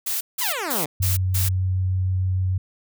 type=noise bursts; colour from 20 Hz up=blue; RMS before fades=-25 dBFS; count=5; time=0.06-1.49 s; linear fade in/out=10 ms; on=150 ms; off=170 ms
type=exponential sweep; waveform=10% pulse; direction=down; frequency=1059 to 138.4 Hz; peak=-17 dBFS; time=0.41-0.86 s; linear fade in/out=5 ms
type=tone with vibrato; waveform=sine; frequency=93 Hz; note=F#2; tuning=9 cents sharp; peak=-19 dBFS; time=1-2.58 s; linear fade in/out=5 ms; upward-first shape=triangle; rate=6.6 Hz; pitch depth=8 cents each way
effects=none